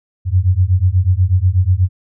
sine beating tone pair, 88.1 / 96.3 Hz, F2 / G2, +16 / -30 cents, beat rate 8.2 Hz, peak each -13 dBFS, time 0.25-1.89 s, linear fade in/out 50 ms, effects none

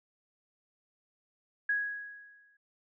sine tone with exponential decay, 1661.2 Hz, G#6, in tune, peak -25 dBFS, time 1.69-2.57 s, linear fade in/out 5 ms, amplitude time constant 190 ms, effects none

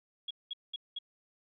sine tone bursts, 3322 Hz, G#7, in tune, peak -35 dBFS, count 4, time 0.28-0.988 s, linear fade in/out 5 ms, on 27 ms, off 200 ms, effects none

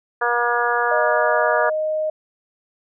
harmonic tone, 239.3 Hz, A#3, 46 cents sharp, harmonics 2 / 3 / 4 / 5 / 6 / 7, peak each -24 / -24 / -24 / -24 / -24 / -24 dBFS, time 0.21-1.7 s, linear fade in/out 10 ms
sine tone with pitch glide, 617 to 620.9 Hz, D#5 to D#5, -15 to -4 cents, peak -19 dBFS, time 0.91-2.1 s, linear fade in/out 5 ms, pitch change +11 cents, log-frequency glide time 1.07-1.4 s
effects none

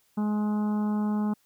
harmonic tone, 210.2 Hz, G#3, 21 cents sharp, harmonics 1 / 2 / 3 / 4 / 5 / 6 / 7, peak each -24 / -40 / -45 / -39 / -44 / -46 / -52 dBFS, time 0.17-1.34 s, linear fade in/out 10 ms, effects white hiss -67 dBFS RMS until 1.45 s

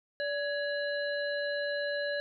harmonic tone with a mistuned harmonic, 578 Hz, D5, 28 cents flat, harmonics 1 / 3 / 5 / 7, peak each -32 / -35 / -48 / -41 dBFS, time 0.2-2.2 s, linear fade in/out 0 ms, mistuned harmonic 3, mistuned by -62 cents, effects none

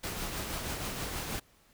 pink noise with tremolo, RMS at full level -35 dBFS, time 0.03-1.4 s, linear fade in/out 10 ms, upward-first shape triangle, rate 6.3 Hz, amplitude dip 40%, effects pink hiss -64 dBFS RMS until 1.73 s

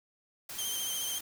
white noise, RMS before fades -42 dBFS, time 0.49-1.21 s, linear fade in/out 5 ms
15% pulse tone with vibrato, 3146 Hz, G7, 6 cents sharp, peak -26 dBFS, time 0.58-1.19 s, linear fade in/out 10 ms, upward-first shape triangle, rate 14 Hz, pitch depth 47 cents each way
effects none

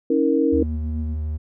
sine chord, A# diminished, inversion first, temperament equal with one note detuned, 277.2 / 321.2 / 466.2 Hz, C#4 / E4 / A#4, 0 / -45 / 0 cents, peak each -20 dBFS, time 0.1-0.63 s, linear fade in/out 5 ms
triangle tone with vibrato, 76.6 Hz, D#2, 27 cents flat, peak -21 dBFS, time 0.52-1.38 s, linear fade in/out 20 ms, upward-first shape sine, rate 11 Hz, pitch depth 13 cents each way
sine tone with tremolo, 233.1 Hz, A#3, in tune, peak -29 dBFS, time 0.58-1.18 s, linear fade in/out 50 ms, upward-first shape sine, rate 7.9 Hz, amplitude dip 40%
effects none

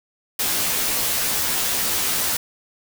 white noise with comb filter, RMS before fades -22 dBFS, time 0.39-2.37 s, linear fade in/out 5 ms, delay 15 ms, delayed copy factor -0.85, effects none

